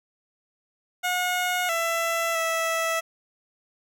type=tone with pitch steps; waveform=15% pulse; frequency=723 / 667 / 656 Hz; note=F#5 / E5 / E5; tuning=-40 / +20 / -9 cents; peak=-17 dBFS; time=1.03-3.01 s; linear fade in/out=20 ms; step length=660 ms; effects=none